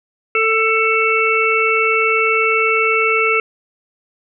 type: harmonic tone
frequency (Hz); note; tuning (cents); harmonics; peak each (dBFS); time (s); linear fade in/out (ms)
444; A4; +16; 1 / 3 / 5 / 6; -18 / -18 / -18 / -18; 0.35-3.4; 2
effects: none